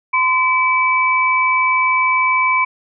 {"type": "tone pair together", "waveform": "sine", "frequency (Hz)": [1026.7, 2300], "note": ["C6", "D7"], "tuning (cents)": [-33, -37], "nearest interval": "octave + major second", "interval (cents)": 1396, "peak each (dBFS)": -15, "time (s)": [0.13, 2.65], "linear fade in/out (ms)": 10, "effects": []}